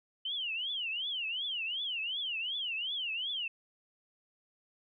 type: tone with vibrato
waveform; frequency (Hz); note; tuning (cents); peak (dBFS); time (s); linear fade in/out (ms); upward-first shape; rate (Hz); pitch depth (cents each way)
sine; 2989; F#7; +17; -33; 0.25-3.48; 5; triangle; 2.7; 280
effects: none